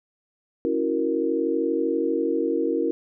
sine chord, F# dominant seventh, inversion second, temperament equal, 277.2 / 329.6 / 370 / 466.2 Hz, C#4 / E4 / F#4 / A#4, 0 / 0 / 0 / 0 cents, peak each -28 / -25 / -29 / -25 dBFS, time 0.65-2.91 s, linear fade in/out 0 ms, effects none

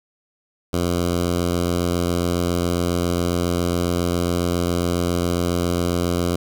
10% pulse tone with notch filter, 87.31 Hz, F2, in tune, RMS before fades -21 dBFS, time 0.73-6.36 s, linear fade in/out 5 ms, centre 1900 Hz, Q 1.4, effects none

